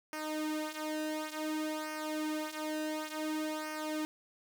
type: tone with flanger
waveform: sawtooth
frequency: 308.6 Hz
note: D#4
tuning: 14 cents flat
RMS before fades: -37 dBFS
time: 0.13-4.05 s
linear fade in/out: 0 ms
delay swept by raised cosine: 0.26 to 4.16 ms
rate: 0.56 Hz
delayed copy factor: -0.75
effects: none